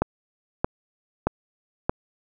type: click train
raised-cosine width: 1 ms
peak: -6 dBFS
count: 4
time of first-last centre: 0.02-1.895 s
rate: 1.6 Hz
effects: none